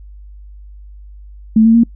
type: tone with pitch steps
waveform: sine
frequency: 220 / 226.2 / 232.5 Hz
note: A3 / A3 / A#3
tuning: 0 / +48 / -4 cents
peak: -5 dBFS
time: 1.56-1.836 s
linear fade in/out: 5 ms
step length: 92 ms
effects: noise-tail reverb RT60 0.1 s tail -25 dB re dry + added 50 Hz sine -33 dBFS peak until 1.95 s